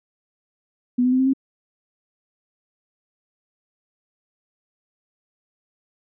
sine tone with pitch steps, 246.9 / 252.1 / 257.4 / 262.8 / 268.3 Hz, B3 / B3 / C4 / C4 / C4, 0 / +36 / -28 / +8 / +44 cents, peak -15 dBFS, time 0.98-1.335 s, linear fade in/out 10 ms, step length 71 ms, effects none

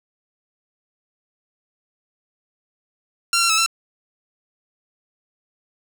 10% pulse tone with pitch steps, 1375 / 1365 / 1300 / 1345 Hz, F6 / F6 / E6 / E6, -27 / -40 / -24 / +34 cents, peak -7 dBFS, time 3.33-3.662 s, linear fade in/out 2 ms, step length 83 ms, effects 7-bit

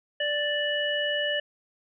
harmonic tone, 587.3 Hz, D5, in tune, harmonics 1 / 3 / 5, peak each -29 / -29 / -29 dBFS, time 0.2-1.4 s, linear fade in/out 5 ms, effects none

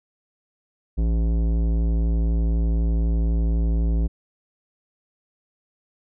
sine tone with tanh clipping, 56 Hz, A1, 31 cents sharp, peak -20 dBFS, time 0.97-4.08 s, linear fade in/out 20 ms, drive 15 dB, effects none

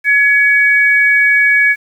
sine tone pair together, 1688.3 / 2255 Hz, G#6 / C#7, +28 / +29 cents, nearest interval perfect fourth, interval 501 cents, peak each -10 dBFS, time 0.04-1.76 s, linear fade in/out 50 ms, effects 7-bit

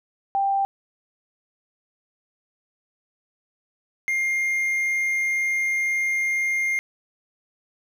sine / triangle tone pair in turn, 788 / 2117 Hz, G5 / C7, +9 / +20 cents, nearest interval octave + perfect fourth, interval 1711 cents, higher second, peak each -19 dBFS, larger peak neither, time 0.35-0.65 / 4.08-6.79 s, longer second, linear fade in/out 0 ms, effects none

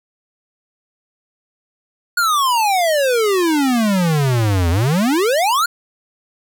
square exponential two-way sweep, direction down then up, 1464 to 81.6 to 1464 Hz, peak -14 dBFS, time 2.17-5.66 s, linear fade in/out 5 ms, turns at 4.7 s, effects none

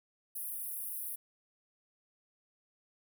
pink high-pass noise, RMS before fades -40 dBFS, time 0.35-1.16 s, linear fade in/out 10 ms, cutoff 9700 Hz, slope 96 dB/octave, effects none

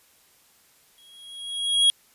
square tone with exponential growth, 3302 Hz, G#7, 11 cents flat, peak -14 dBFS, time 0.98-1.9 s, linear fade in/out 0 ms, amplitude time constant 200 ms, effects white hiss -59 dBFS RMS until 2.14 s + resampled to 32000 Hz

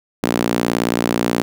sawtooth tone with high-pass filter, 58.6 Hz, A#1, 10 cents sharp, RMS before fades -19 dBFS, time 0.23-1.42 s, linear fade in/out 0 ms, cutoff 250 Hz, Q 1.5, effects none

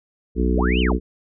harmonic tone, 61.74 Hz, B1, in tune, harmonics 1 / 3 / 4 / 5 / 6 / 7, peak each -19 / -24 / -25 / -26 / -27 / -27 dBFS, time 0.35-1 s, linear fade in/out 50 ms
sine linear two-way sweep, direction up then down, 53.3 to 3136 to 254.9 Hz, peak -24 dBFS, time 0.54-0.94 s, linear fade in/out 20 ms, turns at 0.8 s
effects none

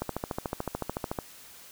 click train, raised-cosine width 1 ms, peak -16 dBFS, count 17, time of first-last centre 0.02-1.188 s, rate 13.7 Hz, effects white hiss -50 dBFS RMS until 1.71 s

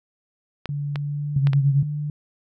clicks, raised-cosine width 0.3 ms, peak -14 dBFS, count 4, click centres 0.657 / 0.958 / 1.471 / 1.533 s
sine tone with pitch glide, 144.1 to 148.07 Hz, D3 to D3, -33 to +15 cents, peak -24 dBFS, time 0.69-2.1 s, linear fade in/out 2 ms, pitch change +48 cents, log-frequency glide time 0.97-1.53 s
sine tone, 138.6 Hz, C#3, in tune, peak -16 dBFS, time 1.36-1.83 s, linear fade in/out 5 ms
effects none

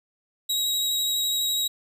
sawtooth tone with vibrato, 3830 Hz, A#7, 46 cents sharp, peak -20 dBFS, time 0.49-1.68 s, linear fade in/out 10 ms, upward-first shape sine, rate 12 Hz, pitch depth 11 cents each way, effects none

